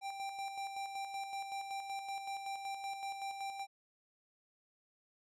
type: tone with tremolo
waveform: square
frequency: 787 Hz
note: G5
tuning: 7 cents sharp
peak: -39 dBFS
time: 0.01-3.67 s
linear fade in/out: 50 ms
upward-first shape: square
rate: 5.3 Hz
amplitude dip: 45%
effects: low-pass 9000 Hz 12 dB/octave